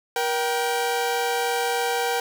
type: tone pair together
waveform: sawtooth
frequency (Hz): 475.5 / 778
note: A#4 / G5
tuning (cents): +34 / -13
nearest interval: major sixth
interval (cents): 853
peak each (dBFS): -21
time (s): 0.16-2.2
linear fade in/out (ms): 2
effects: none